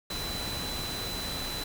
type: tone in noise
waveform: sine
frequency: 4000 Hz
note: B7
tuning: 21 cents sharp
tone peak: -36 dBFS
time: 0.1-1.64 s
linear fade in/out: 5 ms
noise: pink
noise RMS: -36 dBFS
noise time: 0.1-1.64 s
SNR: -3 dB
effects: none